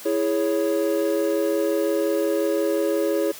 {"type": "chord", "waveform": "triangle", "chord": "C# minor", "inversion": "first", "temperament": "equal", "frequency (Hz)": [329.6, 415.3, 554.4], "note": ["E4", "G#4", "C#5"], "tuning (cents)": [0, 0, 0], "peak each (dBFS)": -22, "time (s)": [0.05, 3.32], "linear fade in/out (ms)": 10, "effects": ["white hiss -40 dBFS RMS until 3.39 s", "high-pass 150 Hz 12 dB/octave"]}